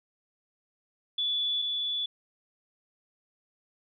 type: tone pair in turn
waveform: sine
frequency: 3446 / 3446 Hz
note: A7 / A7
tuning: -37 / -37 cents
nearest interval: unison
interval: 0 cents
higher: neither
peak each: -26 / -28 dBFS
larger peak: first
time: 1.18-1.62 / 1.62-2.06 s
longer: neither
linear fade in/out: 5 ms
effects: none